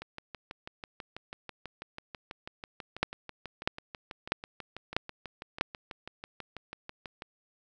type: two click trains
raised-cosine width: 0.3 ms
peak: -24 / -9 dBFS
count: 45 / 5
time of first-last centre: 0.02-7.221 / 3.03-5.611 s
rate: 6.11 / 1.55 Hz
effects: none